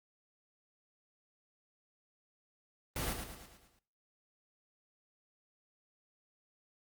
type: noise with echo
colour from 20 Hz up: pink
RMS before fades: -36 dBFS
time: 2.96-3.13 s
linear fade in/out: 2 ms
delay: 110 ms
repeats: 6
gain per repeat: -6 dB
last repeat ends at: 3.79 s
effects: noise-tail reverb RT60 0.6 s tail -21 dB re dry + Opus 24 kbps